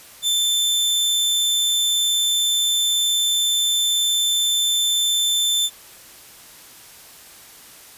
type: tone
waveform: sawtooth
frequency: 3541 Hz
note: A7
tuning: 10 cents sharp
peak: -14 dBFS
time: 0.22-5.7 s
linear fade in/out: 50 ms
effects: white hiss -44 dBFS RMS until 7.97 s + resampled to 32000 Hz